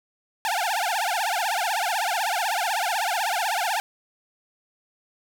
sawtooth tone with vibrato, 794 Hz, G5, 22 cents sharp, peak -19 dBFS, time 0.45-3.8 s, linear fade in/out 0 ms, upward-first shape triangle, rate 16 Hz, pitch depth 290 cents each way, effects none

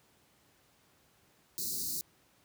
white band-stop noise, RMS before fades -36 dBFS, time 1.58-2.01 s, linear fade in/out 0 ms, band 410 to 4000 Hz, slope 96 dB/octave, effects pink hiss -67 dBFS RMS until 2.44 s + high-pass 80 Hz 12 dB/octave

